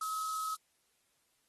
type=high-pass noise; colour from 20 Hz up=white; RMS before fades=-44 dBFS; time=0.01-0.56 s; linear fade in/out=5 ms; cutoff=3400 Hz; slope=48 dB/octave
type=tone; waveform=sine; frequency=1281 Hz; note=E6; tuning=50 cents flat; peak=-34 dBFS; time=0.01-0.55 s; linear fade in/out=5 ms
effects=white hiss -75 dBFS RMS until 1.48 s + AAC 32 kbps